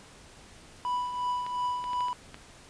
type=tone with tremolo; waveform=triangle; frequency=987.8 Hz; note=B5; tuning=in tune; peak=-24 dBFS; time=0.85-2.13 s; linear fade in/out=0 ms; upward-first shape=triangle; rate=2.8 Hz; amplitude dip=60%
type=clicks; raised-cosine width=0.3 ms; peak=-26 dBFS; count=6; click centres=1.465 / 1.841 / 1.933 / 2.007 / 2.084 / 2.344 s
effects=pink hiss -52 dBFS RMS until 2.69 s + resampled to 22050 Hz